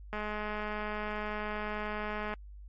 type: click train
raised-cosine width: 0.5 ms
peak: -22 dBFS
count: 467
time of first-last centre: 0.13-2.339 s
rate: 211 Hz
effects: added 50 Hz sine -45 dBFS peak until 2.68 s + MP3 48 kbps